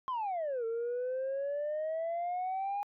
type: exponential two-way sweep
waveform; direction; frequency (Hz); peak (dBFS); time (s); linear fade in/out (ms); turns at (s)
sine; down then up; 1071 to 450 to 822; -30; 0.08-2.83; 0; 0.65
effects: tanh soft clip ceiling -30 dBFS

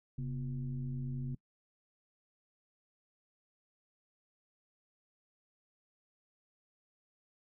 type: tone with frequency modulation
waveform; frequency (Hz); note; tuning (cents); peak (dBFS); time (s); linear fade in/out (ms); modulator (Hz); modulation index
sine; 134.1; C3; +43; -35; 0.18-1.35; 5; 109; 0.74
effects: noise-tail reverb RT60 0.1 s tail -23 dB re dry

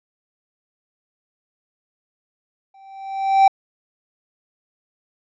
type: tone with exponential growth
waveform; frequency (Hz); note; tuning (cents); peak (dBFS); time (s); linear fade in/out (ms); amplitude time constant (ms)
triangle; 778; G5; -13; -5; 2.74-3.48; 5; 160
effects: resampled to 16000 Hz

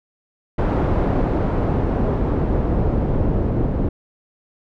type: noise with low-pass filter sweep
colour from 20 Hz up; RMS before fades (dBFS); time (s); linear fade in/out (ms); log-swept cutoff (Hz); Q
pink; -19; 0.58-3.89; 5; 800 to 430; 0.71
effects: none

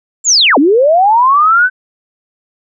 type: linear two-way sweep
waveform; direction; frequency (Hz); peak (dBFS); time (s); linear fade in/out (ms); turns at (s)
sine; down then up; 7459 to 255.9 to 1538; -5; 0.24-1.7; 50; 0.58
effects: none

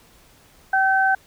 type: tone pair together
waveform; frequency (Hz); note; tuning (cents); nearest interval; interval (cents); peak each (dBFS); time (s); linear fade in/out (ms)
sine; 769 / 1538; G5 / G6; -33 / -33; octave; 1200; -18; 0.73-1.15; 5
effects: pink hiss -53 dBFS RMS until 1.26 s

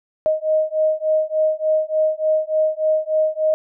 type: beating tone pair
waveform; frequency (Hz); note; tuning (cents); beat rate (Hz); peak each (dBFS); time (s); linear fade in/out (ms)
sine; 622.3 / 625.7; D#5 / D#5; 0 / +10; 3.4; -19; 0.26-3.54; 0
effects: none

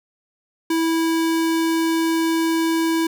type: tone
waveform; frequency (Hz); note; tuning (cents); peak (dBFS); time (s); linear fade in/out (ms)
square; 327.4; E4; -12; -18; 0.7-3.07; 5
effects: none

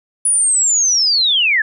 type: linear sweep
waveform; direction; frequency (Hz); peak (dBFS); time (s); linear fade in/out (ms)
sine; down; 9900 to 1661.2; -11; 0.25-1.62; 5
effects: none

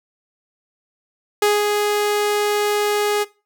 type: tone with ADSR envelope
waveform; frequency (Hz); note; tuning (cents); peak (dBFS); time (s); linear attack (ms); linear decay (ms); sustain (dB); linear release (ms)
sawtooth; 415.3; G#4; 0; -9; 1.42-3.25; 4; 200; -4; 27
effects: noise-tail reverb RT60 0.3 s tail -20 dB re dry

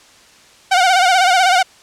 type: tone with vibrato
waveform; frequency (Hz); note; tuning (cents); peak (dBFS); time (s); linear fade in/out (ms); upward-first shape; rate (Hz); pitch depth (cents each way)
sawtooth; 738; F#5; -5; -6; 0.71-1.63; 10; sine; 16; 84
effects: white hiss -46 dBFS RMS until 1.82 s + low-pass 7000 Hz 12 dB/octave

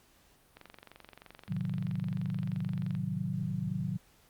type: click train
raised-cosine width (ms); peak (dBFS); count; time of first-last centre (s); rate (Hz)
0.3; -32; 56; 0.57-2.951; 23.1
type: chord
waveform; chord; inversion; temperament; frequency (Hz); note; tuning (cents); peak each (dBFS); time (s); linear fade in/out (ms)
sine; A diminished seventh; none; equal with one note detuned; 110 / 131.87 / 155.56 / 185; A2 / C3 / Eb3 / Gb3; 0 / +14 / 0 / 0; -39 / -38 / -36 / -35; 1.48-3.98; 20
effects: pink hiss -64 dBFS RMS until 4.29 s + Opus 48 kbps

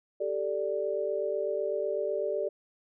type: chord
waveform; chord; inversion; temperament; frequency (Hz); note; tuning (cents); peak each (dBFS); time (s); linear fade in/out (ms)
sine; G suspended second; none; equal; 392 / 440 / 587.3; G4 / A4 / D5; 0 / 0 / 0; -33 / -33 / -31; 0.2-2.49; 10
effects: none

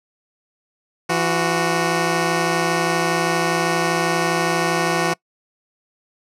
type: tone pair together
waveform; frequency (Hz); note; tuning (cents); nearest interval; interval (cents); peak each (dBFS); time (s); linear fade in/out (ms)
10% pulse; 167.89 / 368.3; E3 / F#4; +32 / -8; octave + major second; 1360; -12; 1.09-5.14; 10
effects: noise-tail reverb RT60 0.1 s tail -24 dB re dry + low-pass 10000 Hz 12 dB/octave

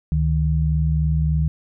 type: tone pair together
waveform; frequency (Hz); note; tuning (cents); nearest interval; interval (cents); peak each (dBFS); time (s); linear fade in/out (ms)
sine; 71.56 / 155; D2 / D#3; -44 / -6; octave + minor second; 1338; -19; 0.12-1.48; 0
effects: none

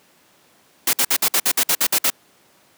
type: noise bursts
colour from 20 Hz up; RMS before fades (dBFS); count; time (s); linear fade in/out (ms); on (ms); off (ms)
white; -17; 11; 0.87-2.102; 5; 62; 55
effects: pink hiss -55 dBFS RMS until 2.77 s + high-pass 200 Hz 12 dB/octave

